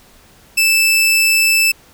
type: tone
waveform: sawtooth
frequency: 2637 Hz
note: E7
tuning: in tune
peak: -7 dBFS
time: 0.57-1.72 s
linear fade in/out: 10 ms
effects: pink hiss -47 dBFS RMS until 1.93 s